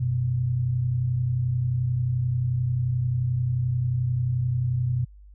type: tone pair together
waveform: sine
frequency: 93.7 / 125.07 Hz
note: F#2 / B2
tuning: +22 / +22 cents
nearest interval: perfect fourth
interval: 500 cents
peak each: -30 / -22 dBFS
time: 0-5.05 s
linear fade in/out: 10 ms
effects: added 50 Hz sine -45 dBFS peak until 5.34 s